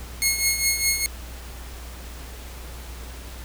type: tone with tremolo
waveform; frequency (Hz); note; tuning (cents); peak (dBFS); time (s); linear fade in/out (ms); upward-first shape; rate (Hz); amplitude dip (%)
10% pulse; 2168; C#7; -39; -8; 0.22-1.06; 0; triangle; 4.9; 70
effects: added 60 Hz sine -36 dBFS peak until 3.44 s + pink hiss -42 dBFS RMS until 3.44 s